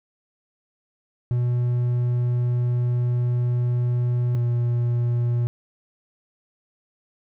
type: tone pair in turn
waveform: triangle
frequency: 122 / 119.9 Hz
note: B2 / A#2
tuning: -21 / +49 cents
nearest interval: unison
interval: 30 cents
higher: first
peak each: -17 dBFS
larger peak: neither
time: 1.31-4.35 / 4.35-5.47 s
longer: first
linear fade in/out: 0 ms
effects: none